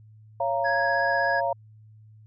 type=chord; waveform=sine; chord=Bb minor; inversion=first; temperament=equal with one note detuned; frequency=554.4 / 687.6 / 932.3 Hz; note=Db5 / F5 / Bb5; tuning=0 / -27 / 0 cents; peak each=-28 / -26 / -28 dBFS; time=0.4-1.53 s; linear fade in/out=5 ms
type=tone with vibrato; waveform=triangle; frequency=1661.2 Hz; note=G#6; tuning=in tune; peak=-23 dBFS; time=0.64-1.41 s; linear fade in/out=20 ms; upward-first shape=triangle; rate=16 Hz; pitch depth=15 cents each way
effects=added 108 Hz sine -48 dBFS peak until 2.26 s + resampled to 16000 Hz

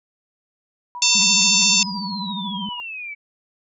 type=tone with tremolo; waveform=sine; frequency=974 Hz; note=B5; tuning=24 cents flat; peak=-28 dBFS; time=0.95-2.8 s; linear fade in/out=0 ms; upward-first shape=sine; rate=12 Hz; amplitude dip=65%
type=harmonic tone; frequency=895 Hz; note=A5; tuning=29 cents sharp; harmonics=3 / 4 / 5 / 6 / 7 / 8; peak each=-21 / -21 / -21 / -21 / -21 / -21 dBFS; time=1.02-1.83 s; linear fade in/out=2 ms
type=tone with vibrato; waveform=sine; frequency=195.9 Hz; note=G3; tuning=1 cent flat; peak=-27 dBFS; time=1.15-2.69 s; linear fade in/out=2 ms; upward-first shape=sine; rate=14 Hz; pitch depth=150 cents each way
type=exponential sweep; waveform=sine; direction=down; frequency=7520 to 2258 Hz; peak=-29 dBFS; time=1.21-3.15 s; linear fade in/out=20 ms
effects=none

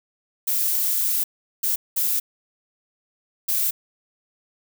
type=noise bursts at uneven times; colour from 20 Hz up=violet; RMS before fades=-22 dBFS; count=4; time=0.47-1.24 / 1.63-1.76 / 1.96-2.2 / 3.48-3.71 s; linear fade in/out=10 ms; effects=none

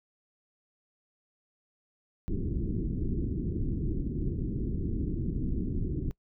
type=low-pass noise; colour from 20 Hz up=pink; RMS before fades=-31 dBFS; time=2.28-6.11 s; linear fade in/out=0 ms; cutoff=370 Hz; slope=48 dB/octave; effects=noise-tail reverb RT60 0.1 s tail -23 dB re dry

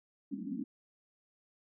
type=band-pass noise; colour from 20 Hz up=white; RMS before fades=-39 dBFS; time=0.31-0.64 s; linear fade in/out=10 ms; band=180 to 300 Hz; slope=96 dB/octave; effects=none

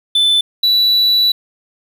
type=tone pair in turn; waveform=triangle; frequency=3516 / 3947 Hz; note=A7 / B7; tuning=-2 / -2 cents; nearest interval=major second; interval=200 cents; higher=second; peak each=-8 dBFS; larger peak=neither; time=0.15-0.41 / 0.63-1.32 s; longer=second; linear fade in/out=5 ms; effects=7-bit

